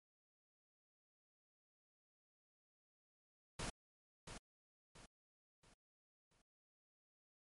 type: noise with echo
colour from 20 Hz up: pink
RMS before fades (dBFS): -44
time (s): 3.59-3.7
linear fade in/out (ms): 5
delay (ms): 680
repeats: 4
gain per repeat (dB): -8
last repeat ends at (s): 6.42
effects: MP3 48 kbps